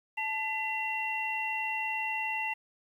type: tone cluster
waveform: sine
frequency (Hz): 873 / 2013 / 2736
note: A5 / B6 / F7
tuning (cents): -14 / +33 / -36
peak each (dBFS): -35 / -36 / -33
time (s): 0.17-2.54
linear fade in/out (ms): 10
effects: 10-bit